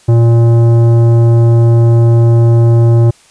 sine tone with tanh clipping, 116.54 Hz, A#2, in tune, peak -6 dBFS, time 0.08-3.11 s, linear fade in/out 10 ms, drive 13 dB, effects white hiss -45 dBFS RMS until 3.3 s + resampled to 22050 Hz

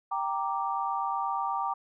sine chord, G minor, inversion none, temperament equal, 784 / 932.3 / 1174.7 Hz, G5 / Bb5 / D6, 0 / 0 / 0 cents, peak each -32 dBFS, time 0.11-1.74 s, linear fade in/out 10 ms, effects none

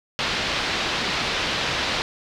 white low-pass noise, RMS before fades -25 dBFS, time 0.19-2.02 s, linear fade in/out 0 ms, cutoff 4300 Hz, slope 24 dB/octave, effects none

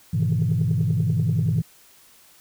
sine chord, E major seventh, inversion first, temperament just, 103.01 / 123.61 / 154.51 / 164.81 Hz, G#2 / B2 / D#3 / E3, -14 / +2 / -12 / 0 cents, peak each -23 dBFS, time 0.13-1.62 s, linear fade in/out 10 ms, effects tanh soft clip ceiling -13 dBFS + white hiss -53 dBFS RMS until 2.4 s

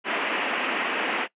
white band-pass noise, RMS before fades -27 dBFS, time 0.04-1.28 s, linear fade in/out 50 ms, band 210 to 2900 Hz, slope 48 dB/octave, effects noise-tail reverb RT60 0.1 s tail -20 dB re dry + resampled to 8000 Hz

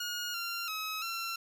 15% pulse tone with pitch steps, 1436 / 1382 / 1278 / 1357 Hz, F6 / F6 / D#6 / E6, +48 / -19 / +46 / +50 cents, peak -28 dBFS, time 0-1.36 s, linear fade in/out 5 ms, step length 340 ms, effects none

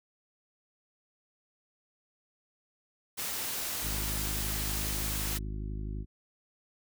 white noise, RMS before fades -35 dBFS, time 3.17-5.39 s, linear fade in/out 20 ms
harmonic tone, 51.91 Hz, G#1, in tune, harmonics 1 / 2 / 3 / 4 / 5 / 6 / 7, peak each -35 / -41 / -45 / -47 / -49 / -51 / -52 dBFS, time 3.81-6.06 s, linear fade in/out 50 ms
effects none

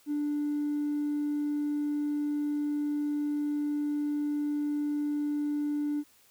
sine tone with hard clipping, 294 Hz, D4, 2 cents sharp, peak -28 dBFS, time 0.06-6.04 s, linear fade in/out 50 ms, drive 1 dB, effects white hiss -62 dBFS RMS until 6.3 s

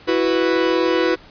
45% pulse chord, E suspended second, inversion none, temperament equal, 329.6 / 370 / 493.9 Hz, E4 / F#4 / B4, 0 / 0 / 0 cents, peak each -20 dBFS, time 0.07-1.16 s, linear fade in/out 20 ms, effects pink hiss -45 dBFS RMS until 1.3 s + resampled to 11025 Hz

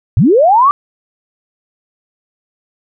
sine linear sweep, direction up, 82.1 to 1192 Hz, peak -5 dBFS, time 0.17-0.71 s, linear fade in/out 0 ms, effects none

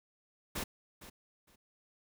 pink noise with echo, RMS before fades -37 dBFS, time 0.55-0.64 s, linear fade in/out 10 ms, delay 460 ms, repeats 2, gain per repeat -14 dB, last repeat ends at 1.56 s, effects none

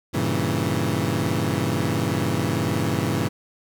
20% pulse chord, G diminished seventh, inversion none, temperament equal, 98 / 116.54 / 138.59 / 164.81 Hz, G2 / Bb2 / Db3 / Fb3, 0 / 0 / 0 / 0 cents, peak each -22 dBFS, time 0.13-3.29 s, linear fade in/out 20 ms, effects none

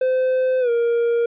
triangle tone with pitch glide, 515 to 469.5 Hz, C5 to A#4, -28 to +12 cents, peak -14 dBFS, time 0.01-1.26 s, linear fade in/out 5 ms, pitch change -160 cents, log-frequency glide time 0.6-0.7 s, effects resampled to 8000 Hz

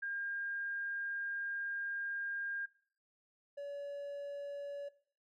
sine / triangle tone pair in turn, 1609 / 568.9 Hz, G6 / C#5, +45 / +45 cents, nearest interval octave + tritone, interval 1800 cents, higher first, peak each -37 / -39 dBFS, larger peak first, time 0.02-2.66 / 3.57-4.89 s, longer first, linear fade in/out 10 ms, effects noise-tail reverb RT60 0.5 s tail -18 dB re dry

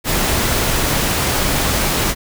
pink noise, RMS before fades -17 dBFS, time 0.04-2.15 s, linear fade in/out 50 ms, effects none

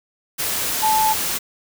sine tone in noise, 872 Hz, A5, 16 cents flat, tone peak -15 dBFS, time 0.82-1.14 s, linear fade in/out 20 ms, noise white, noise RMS -23 dBFS, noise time 0.38-1.39 s, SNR +5 dB, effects none

